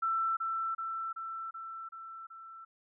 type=tone with echo; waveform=sine; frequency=1335 Hz; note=E6; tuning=22 cents sharp; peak=-28 dBFS; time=0.02-0.37 s; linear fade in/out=10 ms; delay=380 ms; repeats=6; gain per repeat=-3 dB; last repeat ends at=2.65 s; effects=none